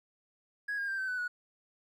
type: tone with pitch steps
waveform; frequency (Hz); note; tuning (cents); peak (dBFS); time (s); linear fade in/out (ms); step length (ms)
triangle; 1661.2 / 1619.5 / 1578.9 / 1539.2 / 1500.6 / 1463; G#6 / G#6 / G6 / G6 / F#6 / F#6; 0 / -44 / +12 / -32 / +24 / -20; -29; 0.68-1.28; 10; 100
effects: tanh soft clip ceiling -28 dBFS